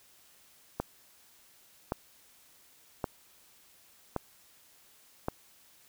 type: click train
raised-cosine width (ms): 1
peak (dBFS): -16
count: 5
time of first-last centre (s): 0.8-5.284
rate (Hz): 0.892
effects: white hiss -61 dBFS RMS until 5.88 s